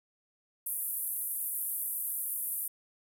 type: band-pass noise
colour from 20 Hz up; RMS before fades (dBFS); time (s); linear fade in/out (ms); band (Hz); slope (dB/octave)
white; -35; 0.66-2.68; 5; 10000 to 14000; 48
effects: none